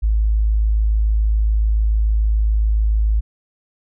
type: tone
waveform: sine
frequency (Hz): 53.5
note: A1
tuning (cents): -48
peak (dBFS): -13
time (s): 0.02-3.21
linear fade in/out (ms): 20
effects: none